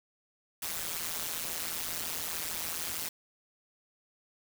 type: noise with amplitude modulation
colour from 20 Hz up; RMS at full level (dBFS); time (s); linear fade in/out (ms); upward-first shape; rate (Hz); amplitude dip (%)
white; -32; 0.62-3.09; 5; sine; 165; 95
effects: none